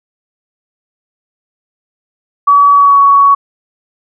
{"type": "tone with pitch glide", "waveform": "sine", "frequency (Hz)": [1139, 1120.7], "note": ["C#6", "C#6"], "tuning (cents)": [47, 19], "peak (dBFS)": -3, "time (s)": [2.47, 3.35], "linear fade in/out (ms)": 10, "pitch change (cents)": -28, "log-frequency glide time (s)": [2.72, 3], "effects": []}